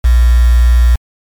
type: tone with quantisation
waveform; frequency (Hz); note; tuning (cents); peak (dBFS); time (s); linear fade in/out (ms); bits
sine; 59.9; A#1; +48; -4; 0.04-0.96; 10; 4
effects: MP3 96 kbps